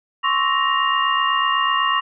sine tone cluster, 1048 / 1116 / 1305 / 1865 / 2811 Hz, C6 / C#6 / E6 / A#6 / F7, +2 / +11 / -18 / 0 / +11 cents, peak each -23 / -19 / -28 / -24 / -24 dBFS, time 0.23-2.01 s, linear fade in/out 20 ms, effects none

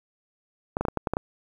clicks, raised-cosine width 1 ms, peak -11 dBFS, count 8, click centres 0.769 / 0.81 / 0.852 / 0.884 / 0.973 / 1.072 / 1.136 / 1.169 s, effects 8-bit

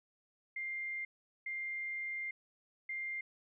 sine tone bursts at uneven times, 2100 Hz, C7, 6 cents sharp, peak -37 dBFS, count 3, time 0.56-1.05 / 1.46-2.31 / 2.89-3.21 s, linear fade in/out 5 ms, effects none

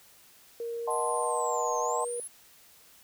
sine tone with pitch glide, 466.9 to 480.6 Hz, A#4 to B4, +3 to -47 cents, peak -32 dBFS, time 0.6-2.2 s, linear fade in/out 2 ms, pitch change +50 cents, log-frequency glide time 0.8-1.17 s
sine chord, D# diminished seventh, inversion none, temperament equal, 622.3 / 740 / 880 / 1046.5 Hz, D#5 / F#5 / A5 / C6, 0 / 0 / 0 / 0 cents, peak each -34 / -35 / -33 / -32 dBFS, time 0.87-2.05 s, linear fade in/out 10 ms
sine exponential two-way sweep, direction down then up, 11000 to 6272 to 11000 Hz, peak -37 dBFS, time 0.9-2.28 s, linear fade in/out 10 ms, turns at 1.79 s
effects white hiss -57 dBFS RMS until 3.03 s

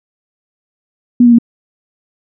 sine tone with pitch steps, 243.2 / 238.5 / 233.8 Hz, B3 / A#3 / A#3, -26 / +40 / +5 cents, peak -3 dBFS, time 1.2-1.386 s, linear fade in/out 5 ms, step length 62 ms, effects none

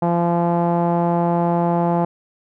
sawtooth tone with low-pass filter, 171.6 Hz, F3, 30 cents flat, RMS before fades -18 dBFS, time 0.02-2.05 s, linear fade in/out 5 ms, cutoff 820 Hz, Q 3.5, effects none

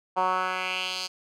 10% pulse tone with band-pass filter sweep, 185 Hz, F#3, in tune, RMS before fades -28 dBFS, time 0.16-1.08 s, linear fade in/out 20 ms, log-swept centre 890 to 4800 Hz, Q 2.5, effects none

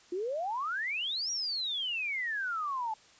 sine exponential two-way sweep, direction up then down, 340.6 to 5790 to 851 Hz, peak -31 dBFS, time 0.12-2.94 s, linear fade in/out 5 ms, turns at 1.31 s, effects white hiss -59 dBFS RMS until 3.19 s + resampled to 16000 Hz

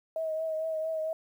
sine tone with vibrato, 637 Hz, D#5, 41 cents sharp, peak -29 dBFS, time 0.16-1.13 s, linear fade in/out 2 ms, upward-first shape triangle, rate 4.4 Hz, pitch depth 33 cents each way, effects 10-bit

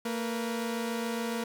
sawtooth tone pair together, 228.2 / 483.5 Hz, A#3 / B4, -37 / -37 cents, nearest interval octave + minor second, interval 1300 cents, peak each -28 / -32 dBFS, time 0.05-1.44 s, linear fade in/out 5 ms, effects none

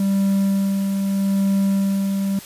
triangle tone with tremolo, 196 Hz, G3, in tune, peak -13 dBFS, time 0-2.39 s, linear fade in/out 2 ms, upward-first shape sine, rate 0.8 Hz, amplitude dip 35%, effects white hiss -39 dBFS RMS until 2.45 s + resampled to 32000 Hz

